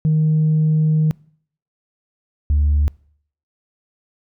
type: tone pair in turn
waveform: sine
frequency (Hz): 155.56 / 73.41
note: D#3 / D2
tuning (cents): 0 / 0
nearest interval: octave + minor second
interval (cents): 1300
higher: first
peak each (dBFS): -11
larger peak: neither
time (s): 0.05-1.11 / 2.5-2.88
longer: first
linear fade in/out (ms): 0
effects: noise-tail reverb RT60 0.6 s tail -26 dB re dry + tanh soft clip ceiling -10 dBFS